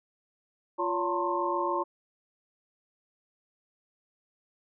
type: tone cluster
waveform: sine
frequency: 349.1 / 566 / 900 / 1023 / 1070 Hz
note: F4 / C#5 / A5 / C6 / C6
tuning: -1 / +36 / +39 / -39 / +38 cents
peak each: -32 / -34 / -31 / -37 / -32 dBFS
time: 0.78-1.84 s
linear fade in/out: 20 ms
effects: none